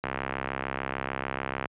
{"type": "click train", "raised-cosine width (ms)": 0.5, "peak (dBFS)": -14, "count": 109, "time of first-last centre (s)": [0.04, 1.657], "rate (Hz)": 66.8, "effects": ["high-pass 80 Hz 12 dB/octave", "resampled to 8000 Hz"]}